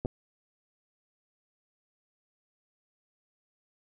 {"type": "clicks", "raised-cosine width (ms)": 2, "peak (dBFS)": -19, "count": 2, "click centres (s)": [0.05, 0.058], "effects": []}